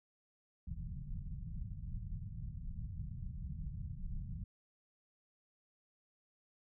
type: low-pass noise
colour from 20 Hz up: pink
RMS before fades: -43 dBFS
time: 0.67-4.44 s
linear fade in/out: 5 ms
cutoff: 180 Hz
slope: 48 dB/octave
effects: none